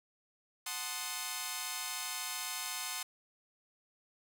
5% pulse chord, F# diminished seventh, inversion none, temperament equal, 740 / 880 / 1046.5 / 1244.5 Hz, F#5 / A5 / C6 / Eb6, 0 / 0 / 0 / 0 cents, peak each -32 / -32 / -29 / -31 dBFS, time 0.66-3.03 s, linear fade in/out 5 ms, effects none

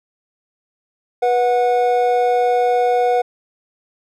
triangle tone pair together, 488.6 / 732 Hz, B4 / F#5, -19 / -19 cents, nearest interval perfect fifth, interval 700 cents, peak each -14 dBFS, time 1.22-3.22 s, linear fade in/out 10 ms, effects none

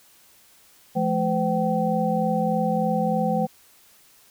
sine tone cluster, 171.7 / 215 / 510 / 767 Hz, F3 / A3 / C5 / G5, -29 / -40 / -44 / -38 cents, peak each -26 / -25 / -26 / -25 dBFS, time 0.95-3.47 s, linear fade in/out 20 ms, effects white hiss -55 dBFS RMS until 4.3 s

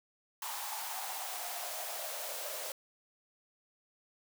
white noise with high-pass filter sweep, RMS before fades -40 dBFS, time 0.42-2.72 s, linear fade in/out 2 ms, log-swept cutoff 910 to 550 Hz, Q 6.2, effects none

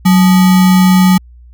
sine tone with sample-and-hold, 185 Hz, F#3, in tune, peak -4 dBFS, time 0.05-1.18 s, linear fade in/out 10 ms, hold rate 1050 Hz, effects added 60 Hz sine -35 dBFS peak until 1.53 s

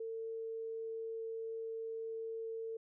sine tone, 450.4 Hz, A4, 40 cents sharp, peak -39 dBFS, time 0-2.77 s, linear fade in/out 5 ms, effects none

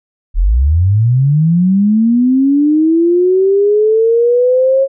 sine linear sweep, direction up, 35.5 to 546 Hz, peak -7 dBFS, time 0.34-4.88 s, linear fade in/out 50 ms, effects none

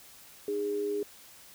sine tone pair together, 304.8 / 410 Hz, D#4 / G#4, -36 / -22 cents, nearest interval perfect fourth, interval 514 cents, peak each -38 / -29 dBFS, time 0.48-1.03 s, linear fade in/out 2 ms, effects white hiss -53 dBFS RMS until 1.54 s

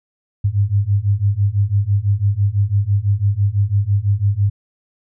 sine beating tone pair, 98 / 104 Hz, G2 / G#2, 0 / +3 cents, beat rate 6 Hz, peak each -17 / -16 dBFS, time 0.44-4.5 s, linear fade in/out 10 ms, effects none

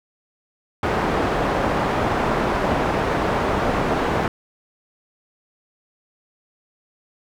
white low-pass noise, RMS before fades -21 dBFS, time 0.83-4.28 s, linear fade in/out 2 ms, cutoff 920 Hz, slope 12 dB/octave, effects none

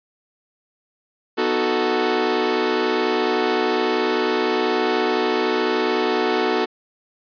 sawtooth chord, B dominant seventh, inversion none, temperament equal, 246.9 / 311.1 / 370 / 440 Hz, B3 / D#4 / F#4 / A4, 0 / 0 / 0 / 0 cents, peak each -23 / -23 / -18 / -18 dBFS, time 1.37-6.66 s, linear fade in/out 20 ms, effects resampled to 11025 Hz

